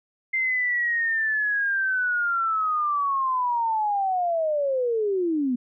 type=linear sweep; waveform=sine; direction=down; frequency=2093 to 237.6 Hz; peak=-21 dBFS; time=0.33-5.56 s; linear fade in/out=10 ms; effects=none